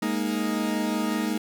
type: chord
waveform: 40% pulse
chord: Ab suspended second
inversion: none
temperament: equal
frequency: 207.7 / 233.1 / 311.1 Hz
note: Ab3 / Bb3 / Eb4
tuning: 0 / 0 / 0 cents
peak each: -28 dBFS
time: 0.02-1.38 s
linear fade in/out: 5 ms
effects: none